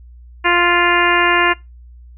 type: harmonic tone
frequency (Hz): 349.2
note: F4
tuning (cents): 0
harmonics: 1 / 2 / 3 / 4 / 5 / 6 / 7 / 8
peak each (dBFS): -19 / -22 / -17 / -21 / -17 / -20 / -21 / -22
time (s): 0.44-1.54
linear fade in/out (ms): 20
effects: noise-tail reverb RT60 0.2 s tail -21 dB re dry + added 60 Hz sine -37 dBFS peak until 2.17 s